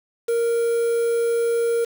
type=tone with quantisation; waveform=triangle; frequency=466.2 Hz; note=A#4; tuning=in tune; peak=-16 dBFS; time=0.28-1.85 s; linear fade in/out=10 ms; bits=6; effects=none